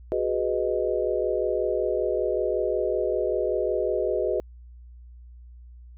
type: chord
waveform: sine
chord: G# minor seventh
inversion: third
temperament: equal with one note detuned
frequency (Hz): 370 / 415.3 / 496.2 / 622.3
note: F#4 / G#4 / B4 / D#5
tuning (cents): 0 / 0 / +8 / 0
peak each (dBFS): -28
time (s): 0.12-4.4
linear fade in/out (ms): 0
effects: added 60 Hz sine -43 dBFS peak until 5.97 s